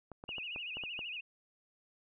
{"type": "clicks", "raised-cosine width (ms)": 1, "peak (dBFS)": -32, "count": 8, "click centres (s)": [0.117, 0.239, 0.291, 0.383, 0.561, 0.77, 0.837, 0.991]}
{"type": "tone with vibrato", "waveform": "sine", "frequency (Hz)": 2682, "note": "E7", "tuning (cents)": 29, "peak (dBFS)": -39, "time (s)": [0.28, 1.21], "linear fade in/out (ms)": 10, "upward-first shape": "sine", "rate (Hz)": 13, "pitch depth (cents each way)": 150}
{"effects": []}